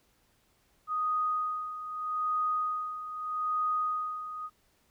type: tone with tremolo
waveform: sine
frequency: 1244.5 Hz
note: D#6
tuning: in tune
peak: -26 dBFS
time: 0.87-4.5 s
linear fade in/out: 50 ms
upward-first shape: sine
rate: 0.8 Hz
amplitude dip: 70%
effects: pink hiss -69 dBFS RMS until 4.9 s